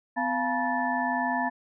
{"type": "tone cluster", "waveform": "sine", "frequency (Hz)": [252.6, 694, 860, 961, 1754], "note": ["B3", "F5", "A5", "B5", "A6"], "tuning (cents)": [39, -11, -40, -48, -6], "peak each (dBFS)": -31, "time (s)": [0.16, 1.5], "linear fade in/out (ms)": 20, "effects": []}